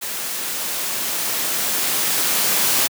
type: noise with level ramp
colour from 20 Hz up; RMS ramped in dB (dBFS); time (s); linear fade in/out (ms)
white; -27 to -17; 0.01-2.88; 20
effects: high-pass 150 Hz 12 dB/octave